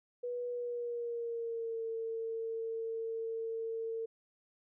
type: tone with pitch glide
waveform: sine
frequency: 487.6 to 452.3 Hz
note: B4 to A4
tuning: -22 to +48 cents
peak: -35 dBFS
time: 0.23-4.06 s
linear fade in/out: 10 ms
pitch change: -130 cents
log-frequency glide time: 0.49-1.83 s
effects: none